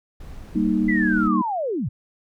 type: noise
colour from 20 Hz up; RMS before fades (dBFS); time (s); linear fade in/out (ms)
brown; -37; 0.2-1.28; 5
type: chord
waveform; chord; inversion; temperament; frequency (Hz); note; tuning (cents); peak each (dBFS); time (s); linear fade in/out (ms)
sine; Eb major; first; equal; 196 / 233.1 / 311.1; G3 / Bb3 / Eb4; 0 / 0 / 0; -22; 0.55-1.42; 10
type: linear sweep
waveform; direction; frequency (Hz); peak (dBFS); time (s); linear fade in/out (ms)
sine; down; 2025 to 88.3; -22; 0.88-1.89; 10
effects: none